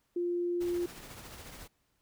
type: tone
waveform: sine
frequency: 349.7 Hz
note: F4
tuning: 2 cents sharp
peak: -29 dBFS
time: 0.16-0.86 s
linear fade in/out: 5 ms
type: noise with tremolo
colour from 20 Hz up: pink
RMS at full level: -46 dBFS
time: 0.6-1.68 s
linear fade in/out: 20 ms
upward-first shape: triangle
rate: 14 Hz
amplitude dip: 45%
effects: pink hiss -75 dBFS RMS until 2.01 s